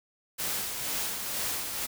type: noise with tremolo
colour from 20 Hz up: white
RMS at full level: -31 dBFS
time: 0.38-1.87 s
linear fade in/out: 20 ms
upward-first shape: sine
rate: 2.1 Hz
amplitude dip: 40%
effects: none